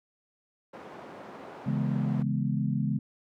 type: band-pass noise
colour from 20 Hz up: white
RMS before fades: -45 dBFS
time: 0.73-2.23 s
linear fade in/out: 10 ms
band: 190 to 810 Hz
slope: 12 dB/octave
type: chord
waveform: sine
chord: C# minor seventh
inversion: none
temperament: equal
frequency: 138.59 / 164.81 / 207.7 / 246.9 Hz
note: C#3 / E3 / G#3 / B3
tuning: 0 / 0 / 0 / 0 cents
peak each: -29 / -33 / -30 / -34 dBFS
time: 1.66-2.99 s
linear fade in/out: 10 ms
type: click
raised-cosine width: 2 ms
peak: -30 dBFS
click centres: 2.196 s
effects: none